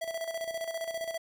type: tone with tremolo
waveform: square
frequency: 659 Hz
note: E5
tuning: 1 cent flat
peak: -32 dBFS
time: 0.01-1.18 s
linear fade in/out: 10 ms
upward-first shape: square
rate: 15 Hz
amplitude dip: 60%
effects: none